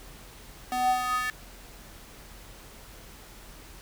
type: tone with high-pass filter sweep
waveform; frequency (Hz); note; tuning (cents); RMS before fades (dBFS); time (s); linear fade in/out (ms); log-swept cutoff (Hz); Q
square; 250; B3; +21; -27; 0.72-1.3; 0; 530 to 1700; 5.5
effects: added 43 Hz sine -50 dBFS peak until 3.81 s + pink hiss -49 dBFS RMS until 3.81 s